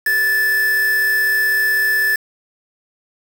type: tone with quantisation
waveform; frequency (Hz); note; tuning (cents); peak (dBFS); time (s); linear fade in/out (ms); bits
triangle; 1748; A6; -12; -12; 0.06-2.16; 5; 4
effects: none